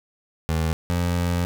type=tone pair in turn; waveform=25% pulse; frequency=80.4 / 87.42 Hz; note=E2 / F2; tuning=-43 / +2 cents; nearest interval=minor second; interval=145 cents; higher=second; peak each=-17 dBFS; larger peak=neither; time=0.49-0.73 / 0.9-1.45 s; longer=second; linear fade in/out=0 ms; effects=none